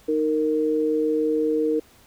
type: tone pair together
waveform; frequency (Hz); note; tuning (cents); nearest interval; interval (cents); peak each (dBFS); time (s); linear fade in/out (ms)
sine; 310 / 462.9; D#4 / A#4; -6 / -12; perfect fifth; 694; -23 / -21; 0.08-1.8; 10
effects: pink hiss -54 dBFS RMS until 2.06 s